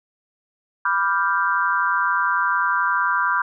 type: chord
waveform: sine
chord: G dominant seventh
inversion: first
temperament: equal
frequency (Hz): 987.8 / 1174.7 / 1396.9 / 1568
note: B5 / D6 / F6 / G6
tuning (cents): 0 / 0 / 0 / 0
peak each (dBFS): -23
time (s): 0.85-3.42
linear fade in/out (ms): 5
effects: none